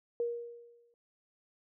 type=tone with exponential decay; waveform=sine; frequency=472.7 Hz; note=A#4; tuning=24 cents sharp; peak=-28 dBFS; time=0.2-0.94 s; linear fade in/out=1 ms; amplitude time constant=160 ms; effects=none